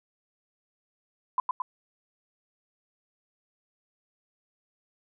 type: tone with echo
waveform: sine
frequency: 1010 Hz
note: B5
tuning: 39 cents sharp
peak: -21 dBFS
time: 1.38-1.4 s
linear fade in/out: 2 ms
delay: 110 ms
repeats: 2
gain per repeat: -3 dB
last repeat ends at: 1.62 s
effects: none